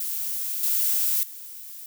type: noise with level steps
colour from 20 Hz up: violet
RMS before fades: -29 / -23 / -40 dBFS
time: 0-1.86 s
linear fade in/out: 2 ms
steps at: 0.63 / 1.23 s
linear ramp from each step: 2 ms
effects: none